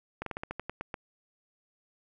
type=slowing click train; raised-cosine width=0.5 ms; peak=-20 dBFS; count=10; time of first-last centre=0.22-0.942 s; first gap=43 ms; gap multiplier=1.15; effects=none